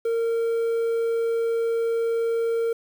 triangle tone with quantisation, 459.8 Hz, A#4, 24 cents flat, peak -19 dBFS, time 0.05-2.73 s, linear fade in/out 5 ms, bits 8, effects none

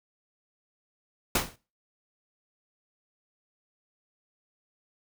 pink noise with exponential decay, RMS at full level -20 dBFS, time 1.35-1.56 s, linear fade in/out 5 ms, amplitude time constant 44 ms, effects noise-tail reverb RT60 0.3 s tail -17 dB re dry

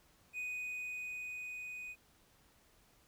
triangle tone with level ramp, 2489 Hz, D#7, in tune, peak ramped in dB -36 to -42 dBFS, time 0.33-1.96 s, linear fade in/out 50 ms, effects pink hiss -68 dBFS RMS until 3.07 s

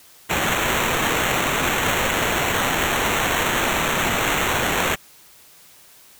white noise with sample-and-hold, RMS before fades -21 dBFS, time 0.29-4.96 s, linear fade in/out 20 ms, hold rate 4900 Hz, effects white hiss -49 dBFS RMS until 6.19 s

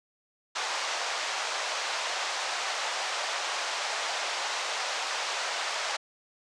pink band-pass noise, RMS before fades -32 dBFS, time 0.55-5.97 s, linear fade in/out 10 ms, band 630 to 6700 Hz, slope 24 dB/octave, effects resampled to 22050 Hz

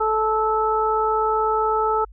harmonic tone, 436.1 Hz, A4, 15 cents flat, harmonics 1 / 2 / 3, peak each -22 / -22 / -22 dBFS, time 0-2.05 s, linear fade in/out 10 ms, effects added 50 Hz sine -41 dBFS peak until 2.12 s

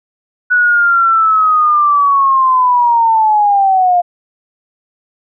sine linear sweep, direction down, 1480 to 698.5 Hz, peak -7 dBFS, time 0.5-4.02 s, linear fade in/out 20 ms, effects none

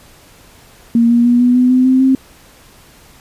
sine tone with pitch steps, 233.1 / 237.3 / 241.6 / 246 / 250.4 / 254.9 / 259.5 / 264.2 Hz, A#3 / A#3 / B3 / B3 / B3 / C4 / C4 / C4, 0 / +31 / -38 / -7 / +24 / -45 / -14 / +17 cents, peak -7 dBFS, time 0.95-2.15 s, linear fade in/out 2 ms, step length 150 ms, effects pink hiss -44 dBFS RMS until 3.2 s + resampled to 32000 Hz

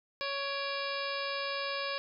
harmonic tone with a mistuned harmonic, 557 Hz, C#5, 8 cents sharp, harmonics 1 / 2 / 3 / 4 / 5 / 6 / 7 / 8 / 9, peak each -38 / -39 / -41 / -41 / -44 / -46 / -44 / -44 / -44 dBFS, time 0.21-1.98 s, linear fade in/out 0 ms, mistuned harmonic 4, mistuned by +99 cents, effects none

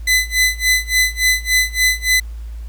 sawtooth tone with tremolo, 2013 Hz, B6, 33 cents sharp, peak -7 dBFS, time 0.07-2.2 s, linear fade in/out 5 ms, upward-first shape sine, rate 3.5 Hz, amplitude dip 95%, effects added 56 Hz sine -26 dBFS peak until 2.68 s + pink hiss -51 dBFS RMS until 2.68 s

